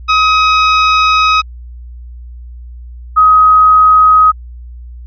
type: tone pair in turn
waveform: sawtooth / sine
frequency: 1267 / 1261.5 Hz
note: D#6 / D#6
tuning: +31 / +23 cents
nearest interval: unison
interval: 8 cents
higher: first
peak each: -3 dBFS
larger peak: neither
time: 0.08-1.42 / 3.16-4.32 s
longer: first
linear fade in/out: 20 ms
effects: added 60 Hz sine -27 dBFS peak until 5.06 s + resampled to 11025 Hz